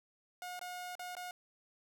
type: tone with dropouts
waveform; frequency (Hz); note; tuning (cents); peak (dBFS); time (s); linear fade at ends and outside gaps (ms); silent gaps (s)
sawtooth; 720; F#5; -47; -38; 0.42-1.31; 1; 0.593-0.613 / 0.953-0.994 / 1.152-1.167
effects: none